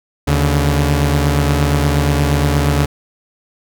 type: tone pair together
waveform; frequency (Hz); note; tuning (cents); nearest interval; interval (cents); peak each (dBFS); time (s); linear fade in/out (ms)
sawtooth; 75.54 / 142.6; D2 / C#3; +49 / +49; major seventh; 1100; -11; 0.27-2.86; 10
effects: none